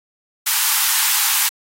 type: high-pass noise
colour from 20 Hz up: white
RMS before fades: -17 dBFS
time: 0.46-1.49 s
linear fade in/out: 10 ms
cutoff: 800 Hz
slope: 96 dB/octave
effects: AAC 48 kbps